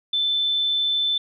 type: tone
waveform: sine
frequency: 3527 Hz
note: A7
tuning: 3 cents sharp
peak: -19 dBFS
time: 0.13-1.18 s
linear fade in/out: 5 ms
effects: none